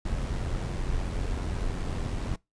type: noise with amplitude modulation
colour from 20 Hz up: brown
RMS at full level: -28 dBFS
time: 0.05-2.36 s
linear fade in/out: 5 ms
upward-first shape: sine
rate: 90.6 Hz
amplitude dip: 45%
effects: noise-tail reverb RT60 0.2 s tail -23 dB re dry + resampled to 22050 Hz